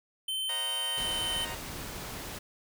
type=tone with pitch glide; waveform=square; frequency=3086 to 3066 Hz; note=G7 to G7; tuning=-28 to -39 cents; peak=-31 dBFS; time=0.28-1.45 s; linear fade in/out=5 ms; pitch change=-11 cents; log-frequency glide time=0.91-1.1 s
type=chord; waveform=15% pulse; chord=C half-diminished seventh; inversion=none; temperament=equal; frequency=523.3 / 622.3 / 740 / 932.3 Hz; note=C5 / Eb5 / Gb5 / Bb5; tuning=0 / 0 / 0 / 0 cents; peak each=-40 / -40 / -40 / -34 dBFS; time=0.49-1.55 s; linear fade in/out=5 ms
type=noise; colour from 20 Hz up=pink; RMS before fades=-40 dBFS; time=0.97-2.39 s; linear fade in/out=10 ms
effects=none